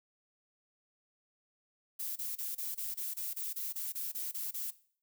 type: noise bursts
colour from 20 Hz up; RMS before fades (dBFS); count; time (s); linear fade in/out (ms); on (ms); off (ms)
violet; -38; 14; 1.99-4.708; 10; 170; 26
effects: noise-tail reverb RT60 0.5 s tail -18 dB re dry